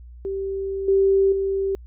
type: tone with level steps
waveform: sine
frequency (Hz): 389.6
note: G4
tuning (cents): -11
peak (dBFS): -24 / -14 / -20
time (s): 0.25-1.75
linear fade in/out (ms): 0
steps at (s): 0.88 / 1.32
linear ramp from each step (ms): 5
effects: added 60 Hz sine -39 dBFS peak until 1.86 s